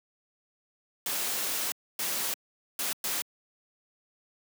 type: noise bursts at uneven times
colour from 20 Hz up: white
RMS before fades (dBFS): -31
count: 4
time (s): 1.06-1.72 / 1.99-2.34 / 2.79-2.93 / 3.04-3.22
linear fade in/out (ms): 2
effects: high-pass 200 Hz 12 dB/octave